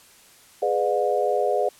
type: chord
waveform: sine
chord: G# diminished seventh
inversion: none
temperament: just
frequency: 415.3 / 498.4 / 598 / 717.6 Hz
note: G#4 / B4 / D5 / F5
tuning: 0 / +16 / +31 / +47 cents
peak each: -25 dBFS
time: 0.62-1.69 s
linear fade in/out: 5 ms
effects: white hiss -52 dBFS RMS until 1.79 s + low-pass 12000 Hz 12 dB/octave